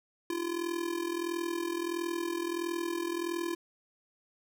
square tone with amplitude modulation, 341.2 Hz, F4, 40 cents flat, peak -29 dBFS, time 0.3-3.55 s, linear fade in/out 2 ms, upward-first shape sine, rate 41.5 Hz, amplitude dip 75%, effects none

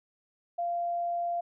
sine tone, 692 Hz, F5, 16 cents flat, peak -28 dBFS, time 0.58-1.41 s, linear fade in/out 10 ms, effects none

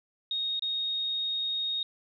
sine tone with dropouts, 3729 Hz, A#7, in tune, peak -28 dBFS, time 0.31-1.83 s, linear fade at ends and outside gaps 2 ms, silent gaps 0.595-0.622 s, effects none

